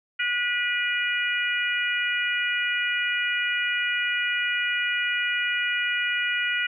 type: harmonic tone with a mistuned harmonic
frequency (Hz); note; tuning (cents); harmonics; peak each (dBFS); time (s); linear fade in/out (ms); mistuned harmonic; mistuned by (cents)
483.9; B4; -35; 3 / 4 / 5 / 6; -27 / -28 / -29 / -30; 0.19-6.67; 10; 4; +21
effects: none